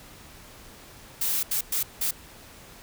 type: noise bursts at uneven times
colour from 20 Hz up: blue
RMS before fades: -26 dBFS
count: 4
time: 1.21-1.43 / 1.51-1.61 / 1.72-1.83 / 2.01-2.11 s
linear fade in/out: 5 ms
effects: pink hiss -48 dBFS RMS until 2.82 s